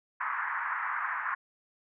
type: band-pass noise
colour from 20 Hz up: pink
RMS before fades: -33 dBFS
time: 0.2-1.35 s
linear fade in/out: 10 ms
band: 950 to 1900 Hz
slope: 48 dB/octave
effects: none